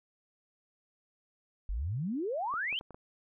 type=exponential sweep; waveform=sine; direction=up; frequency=43.15 to 3205 Hz; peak=-31 dBFS; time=1.69-2.79 s; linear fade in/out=0 ms
type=clicks; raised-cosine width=1 ms; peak=-34 dBFS; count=5; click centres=2.539 / 2.727 / 2.811 / 2.907 / 2.945 s
effects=none

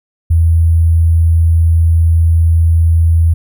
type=tone with sample-and-hold; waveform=sine; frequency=82.5 Hz; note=E2; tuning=2 cents sharp; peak=-6 dBFS; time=0.3-3.34 s; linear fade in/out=10 ms; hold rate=11025 Hz; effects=none

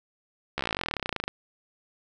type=slowing click train; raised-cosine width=0.3 ms; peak=-12 dBFS; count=29; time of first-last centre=0.58-1.28 s; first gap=14 ms; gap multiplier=1.04; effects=none

